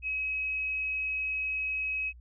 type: tone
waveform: sine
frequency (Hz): 2552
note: D#7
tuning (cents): +43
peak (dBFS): -29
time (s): 0.02-2.13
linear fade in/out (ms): 50
effects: added 60 Hz sine -48 dBFS peak until 2.2 s